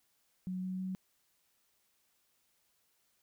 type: tone with pitch steps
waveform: sine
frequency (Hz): 184.4 / 185.79 / 187.19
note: F#3 / F#3 / F#3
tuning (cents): -6 / +7 / +20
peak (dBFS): -35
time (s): 0.47-0.95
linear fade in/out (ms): 0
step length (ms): 160
effects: white hiss -75 dBFS RMS until 3.22 s